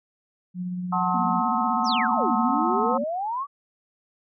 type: tone with tremolo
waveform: sine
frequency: 180.2 Hz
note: F#3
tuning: 45 cents flat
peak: -26 dBFS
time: 0.54-1.43 s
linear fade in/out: 50 ms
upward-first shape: sine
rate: 17 Hz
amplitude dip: 25%
type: chord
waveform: sine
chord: F# diminished seventh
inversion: none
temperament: just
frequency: 740 / 888 / 1065.6 / 1278.7 Hz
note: F#5 / A5 / C6 / Eb6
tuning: 0 / +16 / +31 / +47 cents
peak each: -27 dBFS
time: 0.92-2.98 s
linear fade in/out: 10 ms
type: tone with vibrato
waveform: sine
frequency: 233.1 Hz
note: A#3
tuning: in tune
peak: -27 dBFS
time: 1.14-3.04 s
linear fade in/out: 5 ms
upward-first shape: square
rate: 16 Hz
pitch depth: 81 cents each way
type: exponential two-way sweep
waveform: sine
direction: down then up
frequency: 6500 to 207.2 to 1171 Hz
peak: -25 dBFS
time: 1.84-3.47 s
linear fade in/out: 50 ms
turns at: 2.35 s
effects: none